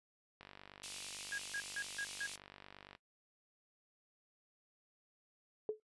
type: click train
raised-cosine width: 0.3 ms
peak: -36 dBFS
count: 125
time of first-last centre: 0.41-2.951 s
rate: 48.8 Hz
type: high-pass noise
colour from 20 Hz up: pink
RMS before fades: -47 dBFS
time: 0.83-2.36 s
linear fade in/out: 5 ms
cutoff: 2400 Hz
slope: 48 dB/octave
type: tone bursts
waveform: sine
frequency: 1643 Hz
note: G#6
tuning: 19 cents flat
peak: -38 dBFS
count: 5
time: 1.32-2.265 s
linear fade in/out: 2 ms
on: 61 ms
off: 160 ms
type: tone with exponential decay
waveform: sine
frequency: 430.6 Hz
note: A4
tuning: 37 cents flat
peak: -30 dBFS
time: 5.69-5.8 s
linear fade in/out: 1 ms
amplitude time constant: 22 ms
effects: noise-tail reverb RT60 0.1 s tail -18 dB re dry + resampled to 24000 Hz